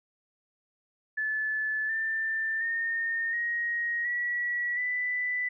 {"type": "tone with pitch steps", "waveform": "sine", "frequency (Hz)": [1735, 1782.7, 1831.8, 1882.2, 1934, 1987.2], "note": ["A6", "A6", "A#6", "A#6", "B6", "B6"], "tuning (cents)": [-25, 22, -31, 16, -37, 10], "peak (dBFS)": -27, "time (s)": [1.17, 5.49], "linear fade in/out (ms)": 10, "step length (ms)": 720, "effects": []}